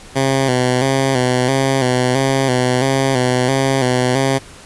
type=tone with vibrato; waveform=10% pulse; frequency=130.2 Hz; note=C3; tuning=8 cents flat; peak=-5 dBFS; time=0.15-4.39 s; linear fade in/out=20 ms; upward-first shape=square; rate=1.5 Hz; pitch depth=58 cents each way; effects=pink hiss -39 dBFS RMS until 4.65 s + resampled to 24000 Hz